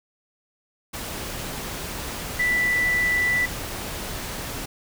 sine tone in noise, 1975.5 Hz, B6, in tune, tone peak -19 dBFS, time 2.39-3.46 s, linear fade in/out 10 ms, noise pink, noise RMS -32 dBFS, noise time 0.93-4.66 s, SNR +10 dB, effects none

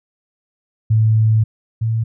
sine tone pair in turn, 110 / 112.77 Hz, A2 / A2, 0 / +43 cents, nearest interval unison, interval 43 cents, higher second, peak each -10 / -15 dBFS, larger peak first, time 0.9-1.44 / 1.81-2.04 s, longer first, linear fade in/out 10 ms, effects none

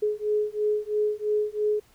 sine beating tone pair, 420.5 / 423.5 Hz, G#4 / G#4, +22 / +34 cents, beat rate 3 Hz, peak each -26 dBFS, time 0.02-1.8 s, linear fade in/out 10 ms, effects pink hiss -60 dBFS RMS until 1.94 s

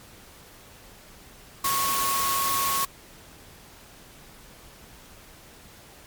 sine tone in noise, 1100 Hz, C#6, 14 cents flat, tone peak -25 dBFS, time 1.64-2.85 s, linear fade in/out 5 ms, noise white, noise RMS -27 dBFS, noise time 1.64-2.85 s, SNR -1 dB, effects pink hiss -49 dBFS RMS until 6.06 s + MP3 96 kbps

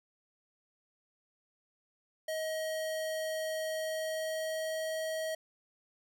square tone with pitch glide, 632 to 636 Hz, D#5 to D#5, +27 to +38 cents, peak -34 dBFS, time 2.28-5.35 s, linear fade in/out 5 ms, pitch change +11 cents, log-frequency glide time 3.67-5 s, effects none

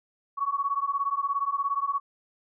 sine beating tone pair, 1111 / 1128 Hz, C#6 / C#6, +4 / +30 cents, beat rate 17 Hz, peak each -28 dBFS, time 0.37-2 s, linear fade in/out 20 ms, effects none

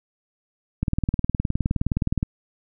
click train, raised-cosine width 5 ms, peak -9 dBFS, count 28, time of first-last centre 0.83-2.229 s, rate 19.3 Hz, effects none

